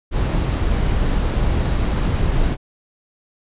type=noise; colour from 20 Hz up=brown; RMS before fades=-18 dBFS; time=0.11-2.57 s; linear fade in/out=50 ms; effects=resampled to 8000 Hz